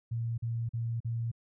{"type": "tone bursts", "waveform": "sine", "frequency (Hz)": 115.9, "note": "A#2", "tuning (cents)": -10, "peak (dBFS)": -30, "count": 4, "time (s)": [0.11, 1.316], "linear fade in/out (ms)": 10, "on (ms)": 270, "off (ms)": 42, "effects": []}